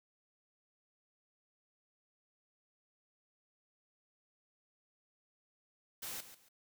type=noise with echo; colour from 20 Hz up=white; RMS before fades=-43 dBFS; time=6.02-6.21 s; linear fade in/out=10 ms; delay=140 ms; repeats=2; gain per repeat=-12 dB; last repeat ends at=6.49 s; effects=none